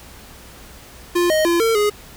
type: tone with pitch steps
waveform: square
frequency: 349.8 / 623 / 342 / 453.6 / 415.9 Hz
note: F4 / D#5 / F4 / A#4 / G#4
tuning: +3 / +2 / -36 / -47 / +2 cents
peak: -15 dBFS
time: 1.15-1.9 s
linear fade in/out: 10 ms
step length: 150 ms
effects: added 60 Hz sine -47 dBFS peak until 2.16 s + pink hiss -42 dBFS RMS until 2.16 s